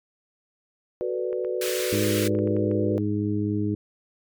sine chord, B minor seventh, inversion second, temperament equal, 370 / 440 / 493.9 / 587.3 Hz, F#4 / A4 / B4 / D5, 0 / 0 / 0 / 0 cents, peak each -28 / -34 / -28 / -34 dBFS, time 1.01-2.98 s, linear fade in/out 0 ms
clicks, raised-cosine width 0.5 ms, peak -29 dBFS, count 11, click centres 1.329 / 1.448 / 1.634 / 1.681 / 1.799 / 2.045 / 2.351 / 2.389 / 2.474 / 2.566 / 2.714 s
pink high-pass noise, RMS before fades -31 dBFS, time 1.61-2.28 s, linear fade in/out 5 ms, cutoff 1500 Hz, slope 24 dB/octave
harmonic tone, 103.83 Hz, G#2, in tune, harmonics 1 / 2 / 3 / 4, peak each -27 / -28 / -26 / -33 dBFS, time 1.92-3.75 s, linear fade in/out 5 ms
effects MP3 96 kbps

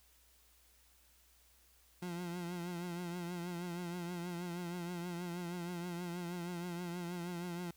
30% pulse tone with vibrato, 174.8 Hz, F3, 2 cents sharp, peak -37 dBFS, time 2.02-7.71 s, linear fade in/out 5 ms, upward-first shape triangle, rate 6.3 Hz, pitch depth 63 cents each way, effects added 60 Hz sine -70 dBFS peak until 7.76 s + white hiss -68 dBFS RMS until 7.76 s

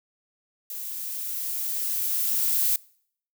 violet noise with level ramp, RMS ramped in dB -35 to -22 dBFS, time 0.7-2.76 s, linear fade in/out 2 ms, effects noise-tail reverb RT60 0.6 s tail -24 dB re dry

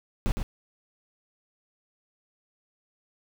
brown noise with echo, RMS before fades -24 dBFS, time 0.26-0.32 s, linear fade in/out 0 ms, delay 110 ms, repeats 1, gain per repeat -5 dB, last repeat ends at 0.43 s, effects none

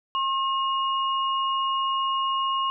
sine tone pair together, 1074.7 / 2867 Hz, C6 / F7, +46 / +45 cents, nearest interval octave + perfect fourth, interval 1699 cents, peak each -23 / -30 dBFS, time 0.15-2.7 s, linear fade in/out 0 ms, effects none

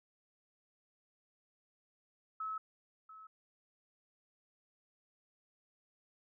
sine tone with echo, 1294 Hz, E6, 32 cents flat, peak -37 dBFS, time 2.4-2.58 s, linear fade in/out 5 ms, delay 690 ms, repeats 1, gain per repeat -14 dB, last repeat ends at 3.27 s, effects none

